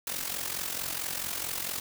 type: noise with amplitude modulation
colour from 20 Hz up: white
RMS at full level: -31 dBFS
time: 0.07-1.8 s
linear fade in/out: 2 ms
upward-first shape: sine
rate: 44.5 Hz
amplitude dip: 70%
effects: none